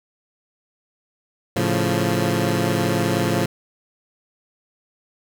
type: chord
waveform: 15% pulse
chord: A augmented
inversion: none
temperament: equal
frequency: 110 / 138.59 / 174.61 Hz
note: A2 / C#3 / E#3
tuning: 0 / 0 / 0 cents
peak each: -16 / -18 / -16 dBFS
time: 1.56-3.46 s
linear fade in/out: 5 ms
effects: none